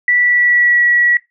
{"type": "tone with pitch glide", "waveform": "sine", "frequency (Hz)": [1960, 1930.8], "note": ["B6", "B6"], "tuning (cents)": [-14, -40], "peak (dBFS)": -9, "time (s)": [0.08, 1.17], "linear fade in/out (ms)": 2, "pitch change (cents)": -26, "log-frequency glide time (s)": [0.2, 0.82], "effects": ["noise-tail reverb RT60 0.2 s tail -20 dB re dry"]}